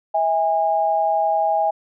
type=tone pair together; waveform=sine; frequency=648.5 / 817 Hz; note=E5 / G#5; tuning=-28 / -29 cents; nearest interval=major third; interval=399 cents; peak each=-20 / -18 dBFS; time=0.14-1.71 s; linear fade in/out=10 ms; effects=none